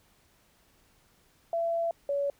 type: tone pair in turn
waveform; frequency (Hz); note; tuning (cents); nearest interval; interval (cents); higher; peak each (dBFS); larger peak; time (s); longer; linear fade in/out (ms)
sine; 672 / 565.1; E5 / C#5; +33 / +33; minor third; 300; first; -26; neither; 1.53-1.91 / 2.09-2.3; first; 2
effects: pink hiss -65 dBFS RMS until 2.39 s